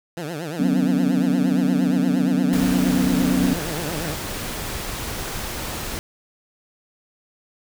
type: tone with vibrato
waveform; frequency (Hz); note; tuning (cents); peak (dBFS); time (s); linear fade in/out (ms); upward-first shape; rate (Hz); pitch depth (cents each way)
15% pulse; 159.8; D#3; +47; -21; 0.17-4.14; 2; triangle; 8.6; 220
type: chord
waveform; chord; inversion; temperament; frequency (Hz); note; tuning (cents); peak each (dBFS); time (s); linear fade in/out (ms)
sine; F# suspended fourth; none; equal with one note detuned; 185 / 248.2 / 277.2; F#3 / B3 / C#4; 0 / +9 / 0; -21; 0.59-3.54; 10
type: noise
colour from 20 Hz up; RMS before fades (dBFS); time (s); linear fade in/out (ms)
pink; -29; 2.53-5.99; 0
effects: none